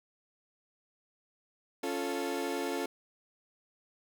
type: chord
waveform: 30% pulse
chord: Db augmented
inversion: none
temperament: equal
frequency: 277.2 / 349.2 / 440 Hz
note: Db4 / F4 / A4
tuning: 0 / 0 / 0 cents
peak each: -34 dBFS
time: 1.83-2.86 s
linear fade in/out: 5 ms
effects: none